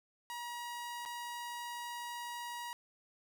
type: tone with dropouts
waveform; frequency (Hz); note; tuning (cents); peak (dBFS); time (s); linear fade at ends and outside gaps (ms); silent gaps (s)
sawtooth; 956; A#5; +43; -37; 0.3-2.73; 0; 1.052-1.059
effects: none